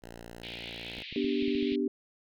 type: tone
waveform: 5% pulse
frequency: 58 Hz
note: A#1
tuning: 8 cents flat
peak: -33 dBFS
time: 0.02-1.03 s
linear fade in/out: 10 ms
type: band-pass noise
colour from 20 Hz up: pink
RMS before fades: -43 dBFS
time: 0.43-1.76 s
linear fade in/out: 5 ms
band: 2200 to 4000 Hz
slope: 48 dB/octave
type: clicks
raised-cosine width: 3 ms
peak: -32 dBFS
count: 8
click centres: 0.982 / 1.126 / 1.245 / 1.425 / 1.48 / 1.552 / 1.627 / 1.722 s
type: chord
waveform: sine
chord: G major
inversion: first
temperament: equal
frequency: 246.9 / 293.7 / 392 Hz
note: B3 / D4 / G4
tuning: 0 / 0 / 0 cents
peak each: -31 dBFS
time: 1.16-1.88 s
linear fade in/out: 2 ms
effects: none